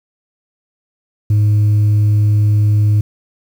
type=tone; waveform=sine; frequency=104.9 Hz; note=G#2; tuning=18 cents sharp; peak=-6 dBFS; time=1.3-3.01 s; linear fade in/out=5 ms; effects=tanh soft clip ceiling -8 dBFS + 7-bit